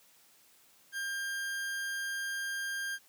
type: tone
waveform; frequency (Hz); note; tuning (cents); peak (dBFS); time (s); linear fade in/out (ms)
40% pulse; 1600; G6; +35; -33; 0.92-2.99; 50
effects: white hiss -63 dBFS RMS until 3.08 s + high-pass 100 Hz 12 dB/octave